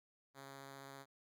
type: tone with vibrato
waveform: 5% pulse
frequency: 137.2 Hz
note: C#3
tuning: 17 cents flat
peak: -40 dBFS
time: 0.34-1.06 s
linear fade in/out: 50 ms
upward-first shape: sine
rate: 15 Hz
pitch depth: 10 cents each way
effects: none

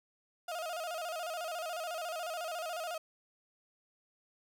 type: tone with vibrato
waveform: 35% pulse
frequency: 670 Hz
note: E5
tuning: 28 cents sharp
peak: -35 dBFS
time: 0.48-2.98 s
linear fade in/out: 5 ms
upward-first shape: square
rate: 14 Hz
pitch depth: 91 cents each way
effects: none

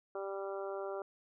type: harmonic tone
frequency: 196 Hz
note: G3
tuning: in tune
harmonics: 2 / 3 / 4 / 5 / 6 / 7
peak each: -40 / -42 / -47 / -52 / -50 / -50 dBFS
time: 0.15-1.02 s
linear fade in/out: 2 ms
effects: none

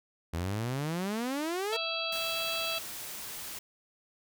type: exponential sweep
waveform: sawtooth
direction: up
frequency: 79.8 to 466.2 Hz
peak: -27 dBFS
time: 0.33-1.77 s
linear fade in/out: 10 ms
type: harmonic tone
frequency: 659.3 Hz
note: E5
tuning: in tune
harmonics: 1 / 2 / 4 / 5 / 6 / 7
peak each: -38 / -40 / -36 / -37 / -39 / -40 dBFS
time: 1.72-2.79 s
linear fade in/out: 10 ms
type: noise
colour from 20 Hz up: white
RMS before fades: -41 dBFS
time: 2.12-3.59 s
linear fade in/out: 5 ms
effects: none

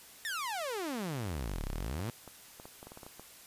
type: exponential two-way sweep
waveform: sawtooth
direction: down then up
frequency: 1869 to 30.08 to 125.2 Hz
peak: -31 dBFS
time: 0.25-2.1 s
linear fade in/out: 0 ms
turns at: 1.68 s
type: clicks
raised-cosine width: 1 ms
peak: -33 dBFS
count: 12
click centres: 1.997 / 2.088 / 2.277 / 2.599 / 2.655 / 2.829 / 2.87 / 2.919 / 2.974 / 3.032 / 3.065 / 3.196 s
effects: white hiss -54 dBFS RMS until 3.46 s + resampled to 32000 Hz

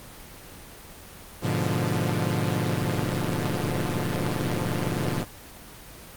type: chord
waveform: sawtooth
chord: G# diminished seventh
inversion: none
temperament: equal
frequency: 103.83 / 123.47 / 146.83 / 174.61 Hz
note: G#2 / B2 / D3 / F3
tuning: 0 / 0 / 0 / 0 cents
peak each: -25 dBFS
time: 1.41-5.26 s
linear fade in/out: 50 ms
effects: pink hiss -44 dBFS RMS until 6.16 s + Opus 24 kbps

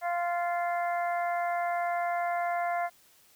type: harmonic tone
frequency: 347.7 Hz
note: F4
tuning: 8 cents flat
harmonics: 2 / 3 / 4 / 5 / 6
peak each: -28 / -38 / -39 / -41 / -40 dBFS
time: 0.01-2.9 s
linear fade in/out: 50 ms
effects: white hiss -61 dBFS RMS until 3.35 s

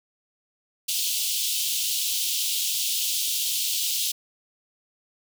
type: high-pass noise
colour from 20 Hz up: pink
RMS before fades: -26 dBFS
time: 0.88-4.12 s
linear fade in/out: 10 ms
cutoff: 2900 Hz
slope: 48 dB/octave
effects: none

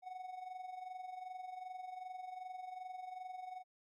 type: tone with amplitude modulation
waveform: triangle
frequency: 740 Hz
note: F#5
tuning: in tune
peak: -40 dBFS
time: 0.02-3.64 s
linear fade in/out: 50 ms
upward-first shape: sine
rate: 22.6 Hz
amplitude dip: 65%
effects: none

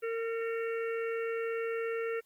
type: harmonic tone with a mistuned harmonic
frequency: 457.2 Hz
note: A#4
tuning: 34 cents flat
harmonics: 1 / 3 / 4 / 5 / 6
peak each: -32 / -42 / -44 / -46 / -48 dBFS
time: 0.02-2.21 s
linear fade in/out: 20 ms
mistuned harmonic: 5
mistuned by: -41 cents
effects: white hiss -71 dBFS RMS until 2.25 s + Opus 24 kbps

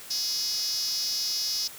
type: tone with high-pass filter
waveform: 5% pulse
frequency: 420.6 Hz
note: G#4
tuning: 22 cents sharp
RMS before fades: -29 dBFS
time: 0.1-1.68 s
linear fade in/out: 10 ms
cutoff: 5200 Hz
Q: 6.4
effects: white hiss -44 dBFS RMS until 1.78 s

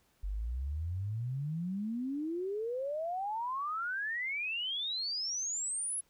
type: exponential sweep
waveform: sine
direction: up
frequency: 46.25 to 10880 Hz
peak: -33 dBFS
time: 0.23-6.01 s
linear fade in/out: 10 ms
effects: pink hiss -71 dBFS RMS until 6.09 s

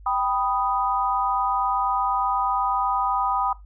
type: chord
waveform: sine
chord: G augmented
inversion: none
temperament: equal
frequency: 784 / 987.8 / 1244.5 Hz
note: G5 / B5 / D#6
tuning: 0 / 0 / 0 cents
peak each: -25 dBFS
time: 0.06-3.53 s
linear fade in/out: 5 ms
effects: noise-tail reverb RT60 0.2 s tail -18 dB re dry + added 50 Hz sine -42 dBFS peak until 3.65 s

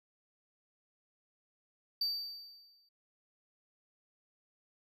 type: tone with exponential decay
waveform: triangle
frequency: 4628 Hz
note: D8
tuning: 26 cents flat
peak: -28 dBFS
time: 2.01-2.89 s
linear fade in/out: 5 ms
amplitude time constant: 190 ms
effects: none

